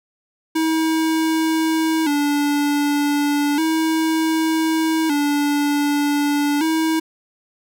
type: tone with vibrato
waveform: square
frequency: 304.6 Hz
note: D#4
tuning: 37 cents flat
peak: -17 dBFS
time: 0.55-7 s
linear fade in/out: 10 ms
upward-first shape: square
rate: 0.33 Hz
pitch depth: 87 cents each way
effects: none